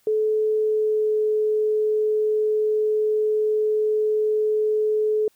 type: tone with pitch glide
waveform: sine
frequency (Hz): 431.7 to 428.7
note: A4 to A4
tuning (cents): -33 to -45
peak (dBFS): -18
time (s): 0.07-5.28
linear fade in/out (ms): 2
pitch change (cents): -12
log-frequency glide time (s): 0.58-1.18
effects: white hiss -63 dBFS RMS until 5.35 s